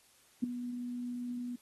sine tone with ADSR envelope, 244.3 Hz, B3, 19 cents flat, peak -24 dBFS, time 0.42-1.56 s, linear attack 18 ms, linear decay 6 ms, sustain -12 dB, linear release 8 ms, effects white hiss -65 dBFS RMS until 1.61 s + AAC 32 kbps

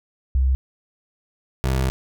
sine / 25% pulse tone pair in turn, 65.41 / 65.41 Hz, C2 / C2, 0 / 0 cents, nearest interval unison, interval 0 cents, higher neither, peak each -15 dBFS, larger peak neither, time 0.35-0.55 / 1.64-1.9 s, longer second, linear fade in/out 0 ms, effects none

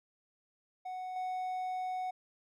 triangle tone with level steps, 740 Hz, F#5, in tune, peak -36 / -32 dBFS, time 0.85-2.11 s, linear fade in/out 10 ms, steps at 1.16 s, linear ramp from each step 2 ms, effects none

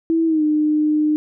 sine tone with pitch glide, 327.4 to 303.7 Hz, E4 to D#4, -12 to -42 cents, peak -14 dBFS, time 0.1-1.16 s, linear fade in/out 0 ms, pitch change -130 cents, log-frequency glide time 0.26-0.43 s, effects none

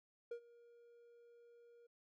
triangle tone with ADSR envelope, 472.8 Hz, A#4, 24 cents sharp, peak -39 dBFS, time 0.31-1.87 s, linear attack 6 ms, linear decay 81 ms, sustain -21 dB, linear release 10 ms, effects none

